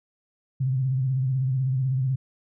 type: tone with vibrato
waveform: sine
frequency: 131 Hz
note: C3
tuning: 2 cents sharp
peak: -21 dBFS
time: 0.6-2.16 s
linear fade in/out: 10 ms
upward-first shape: sine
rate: 16 Hz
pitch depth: 70 cents each way
effects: none